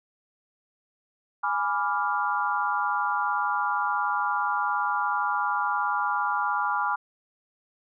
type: chord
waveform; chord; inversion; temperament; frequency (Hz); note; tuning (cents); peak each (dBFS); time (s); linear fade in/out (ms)
sine; G# diminished seventh; none; equal; 830.6 / 987.8 / 1174.7 / 1396.9; G#5 / B5 / D6 / F6; 0 / 0 / 0 / 0; -29; 1.43-6.96; 10
effects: none